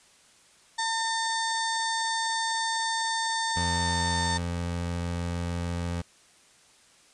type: harmonic tone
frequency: 904 Hz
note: A5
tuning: 47 cents sharp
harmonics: 1 / 2 / 4 / 5 / 6 / 7 / 8 / 9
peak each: -29 / -32 / -35 / -36 / -41 / -41 / -43 / -39 dBFS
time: 0.78-4.38 s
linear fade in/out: 10 ms
type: tone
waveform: 25% pulse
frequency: 86.4 Hz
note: F2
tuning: 18 cents flat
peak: -25 dBFS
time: 3.56-6.02 s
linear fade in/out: 10 ms
effects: white hiss -58 dBFS RMS until 7.13 s + resampled to 22050 Hz